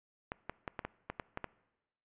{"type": "clicks", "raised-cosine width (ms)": 0.5, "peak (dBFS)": -22, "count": 9, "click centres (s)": [0.319, 0.496, 0.678, 0.792, 0.85, 1.1, 1.198, 1.374, 1.443], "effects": ["noise-tail reverb RT60 1.0 s tail -21 dB re dry", "resampled to 8000 Hz"]}